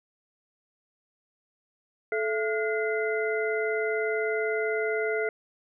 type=tone cluster; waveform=sine; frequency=435.2 / 671 / 1431 / 2054 Hz; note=A4 / E5 / F6 / C7; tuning=-19 / +31 / +42 / -33 cents; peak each=-27 / -33 / -33 / -33 dBFS; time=2.12-5.29 s; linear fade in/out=2 ms; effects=none